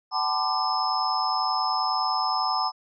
sine tone cluster, 763 / 873 / 1015 / 1186 / 5200 Hz, G5 / A5 / B5 / D6 / E8, -47 / -14 / +47 / +17 / -24 cents, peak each -29 dBFS, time 0.11-2.72 s, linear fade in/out 50 ms, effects none

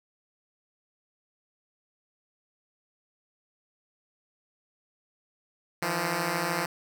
5% pulse beating tone pair, 160 / 173 Hz, D#3 / F3, +49 / -16 cents, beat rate 13 Hz, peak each -21 / -17 dBFS, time 5.82-6.66 s, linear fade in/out 5 ms, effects none

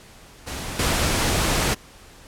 pink noise with level steps, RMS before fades -31 / -21 dBFS, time 0.46-1.75 s, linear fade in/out 20 ms, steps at 0.79 s, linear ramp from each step 5 ms, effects pink hiss -47 dBFS RMS until 2.27 s + low-pass 11000 Hz 12 dB/octave

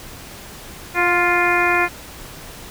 harmonic tone with a mistuned harmonic, 350 Hz, F4, 4 cents sharp, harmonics 1 / 2 / 3 / 4 / 5 / 6 / 7, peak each -22 / -22 / -22 / -22 / -22 / -22 / -22 dBFS, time 0.94-1.89 s, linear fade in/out 50 ms, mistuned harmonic 2, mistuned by +23 cents, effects pink hiss -37 dBFS RMS until 2.7 s

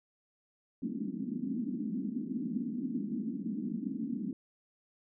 white band-pass noise, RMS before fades -36 dBFS, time 0.82-4.33 s, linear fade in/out 2 ms, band 200 to 270 Hz, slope 48 dB/octave, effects none

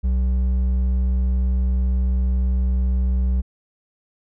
sine tone with hard clipping, 63 Hz, B1, 35 cents sharp, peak -18 dBFS, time 0.03-3.42 s, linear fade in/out 20 ms, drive 5 dB, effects none

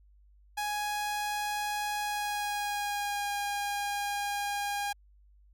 sawtooth tone with pitch glide, 832 to 813 Hz, G#5 to G#5, +3 to -37 cents, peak -27 dBFS, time 0.57-4.93 s, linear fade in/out 10 ms, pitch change -40 cents, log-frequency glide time 2-3.32 s, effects added 50 Hz sine -57 dBFS peak until 5.53 s

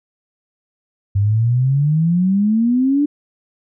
sine exponential sweep, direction up, 97.6 to 296.9 Hz, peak -12 dBFS, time 1.15-3.06 s, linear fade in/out 10 ms, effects none

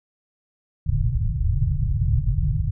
white low-pass noise, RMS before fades -21 dBFS, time 0.86-2.71 s, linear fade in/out 10 ms, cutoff 150 Hz, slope 96 dB/octave, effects none

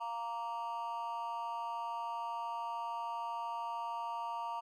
triangle tone with amplitude modulation, 931 Hz, A#5, 2 cents flat, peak -30 dBFS, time 0-4.61 s, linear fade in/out 20 ms, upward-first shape sine, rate 233 Hz, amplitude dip 100%, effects tanh soft clip ceiling -26 dBFS

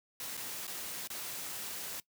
white noise with dropouts, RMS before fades -41 dBFS, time 0.2-2 s, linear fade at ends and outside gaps 2 ms, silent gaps 0.37-0.374 / 0.669-0.677 / 1.074-1.101 s, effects noise-tail reverb RT60 0.1 s tail -20 dB re dry + high-pass 100 Hz 12 dB/octave

